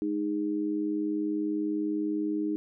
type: tone with amplitude modulation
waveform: sine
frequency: 310 Hz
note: D#4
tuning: 6 cents flat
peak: -23 dBFS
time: 0.02-2.56 s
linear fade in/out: 0 ms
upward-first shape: sine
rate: 100 Hz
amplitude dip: 80%
effects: none